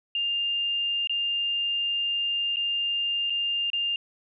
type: tone with dropouts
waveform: sine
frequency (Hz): 2804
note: F7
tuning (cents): +6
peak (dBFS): -24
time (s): 0.15-3.96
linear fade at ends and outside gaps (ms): 2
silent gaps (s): 1.073-1.095 / 2.56-2.568 / 3.299-3.303 / 3.702-3.732
effects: none